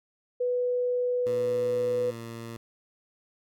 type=tone; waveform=sine; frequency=493.9 Hz; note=B4; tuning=in tune; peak=-24 dBFS; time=0.4-2.11 s; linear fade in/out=10 ms
type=tone with pitch glide; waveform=15% pulse; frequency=116.54 to 115.47 Hz; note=A#2 to A#2; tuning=0 to -16 cents; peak=-31 dBFS; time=1.26-2.57 s; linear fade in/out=5 ms; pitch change=-16 cents; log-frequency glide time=1.81-2.22 s
effects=none